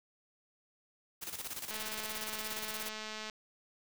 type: noise with tremolo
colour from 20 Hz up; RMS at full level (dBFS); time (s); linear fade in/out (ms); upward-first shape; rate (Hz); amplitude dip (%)
white; -40; 1.21-2.9; 20; square; 17; 65
type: click train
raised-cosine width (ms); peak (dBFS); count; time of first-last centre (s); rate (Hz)
0.2; -25; 344; 1.71-3.298; 216
effects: none